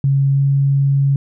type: tone with pitch glide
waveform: sine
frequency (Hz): 137.8 to 138.68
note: C#3 to C#3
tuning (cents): -10 to +1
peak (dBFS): -11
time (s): 0.04-1.16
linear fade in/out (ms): 2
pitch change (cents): +11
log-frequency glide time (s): 0.33-0.39
effects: none